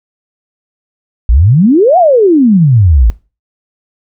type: exponential two-way sweep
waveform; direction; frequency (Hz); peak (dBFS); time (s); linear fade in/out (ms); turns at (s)
sine; up then down; 51.8 to 757 to 51.8; -3; 1.29-3.1; 0; 1.98
effects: noise-tail reverb RT60 0.3 s tail -20 dB re dry